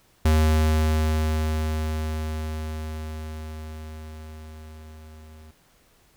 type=tone with level ramp; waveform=square; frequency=78.1 Hz; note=D#2; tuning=7 cents sharp; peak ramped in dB=-16 to -45 dBFS; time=0.25-5.51 s; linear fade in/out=5 ms; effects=pink hiss -60 dBFS RMS until 6.16 s